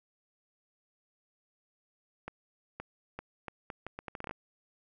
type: accelerating click train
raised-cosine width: 0.5 ms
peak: -24 dBFS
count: 14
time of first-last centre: 2.28-4.311 s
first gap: 520 ms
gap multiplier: 0.75
effects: none